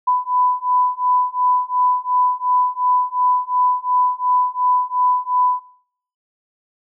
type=beating tone pair; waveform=sine; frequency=996 / 998.8 Hz; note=B5 / B5; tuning=+14 / +19 cents; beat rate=2.8 Hz; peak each=-18 dBFS; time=0.07-5.6 s; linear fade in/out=10 ms; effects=noise-tail reverb RT60 0.7 s tail -25 dB re dry

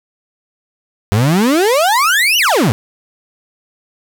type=exponential two-way sweep; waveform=35% pulse; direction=up then down; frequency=95.7 to 3055 to 95.7 Hz; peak=-8 dBFS; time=1.12-2.72 s; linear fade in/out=0 ms; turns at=2.38 s; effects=none

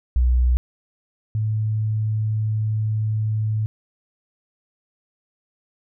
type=tone pair in turn; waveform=sine; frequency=61.74 / 108.43 Hz; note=B1 / A2; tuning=0 / -25 cents; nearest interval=minor seventh; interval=975 cents; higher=second; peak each=-14 / -19 dBFS; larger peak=first; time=0.16-0.57 / 1.35-3.66 s; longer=second; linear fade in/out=0 ms; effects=none

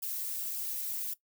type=noise with flanger; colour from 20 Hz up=violet; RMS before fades=-36 dBFS; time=0.02-1.14 s; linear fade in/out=10 ms; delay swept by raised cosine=0.48 to 6.28 ms; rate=1.8 Hz; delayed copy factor=-0.75; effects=noise-tail reverb RT60 0.1 s tail -17 dB re dry

